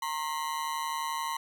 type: ring-modulated tone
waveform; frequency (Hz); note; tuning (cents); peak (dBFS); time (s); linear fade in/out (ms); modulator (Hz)
40% pulse; 998; B5; +18; -27; 0.02-1.37; 5; 75.7
effects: none